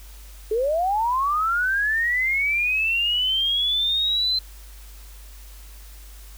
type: linear sweep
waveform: sine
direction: up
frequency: 415.3 to 4104 Hz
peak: -19 dBFS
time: 0.51-4.39 s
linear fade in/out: 5 ms
effects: added 50 Hz sine -40 dBFS peak until 6.37 s + white hiss -49 dBFS RMS until 6.37 s